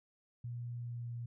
sine tone with pitch glide, 120 to 118.69 Hz, B2 to A#2, -49 to +32 cents, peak -39 dBFS, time 0.44-1.26 s, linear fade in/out 5 ms, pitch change -19 cents, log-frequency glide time 0.77-1.12 s, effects none

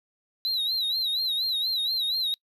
triangle tone with vibrato, 3951 Hz, B7, in tune, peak -23 dBFS, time 0.45-2.34 s, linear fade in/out 0 ms, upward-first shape sine, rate 4.2 Hz, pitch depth 110 cents each way, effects noise-tail reverb RT60 0.1 s tail -26 dB re dry

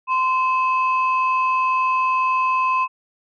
sine tone pair together, 1034 / 2588 Hz, C6 / E7, -21 / -32 cents, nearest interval octave + major third, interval 1589 cents, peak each -16 / -25 dBFS, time 0.07-2.88 s, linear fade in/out 50 ms, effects tanh soft clip ceiling -10 dBFS

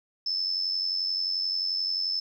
sine tone with amplitude modulation, 5260 Hz, E8, 5 cents flat, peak -23 dBFS, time 0.26-2.2 s, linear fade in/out 5 ms, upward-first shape sine, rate 91.4 Hz, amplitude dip 60%, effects 10-bit

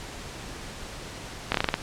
slowing click train, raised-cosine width 0.3 ms, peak -6 dBFS, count 7, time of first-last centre 1.52-1.741 s, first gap 24 ms, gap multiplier 1.17, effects pink hiss -39 dBFS RMS until 1.82 s + low-pass 8000 Hz 12 dB/octave

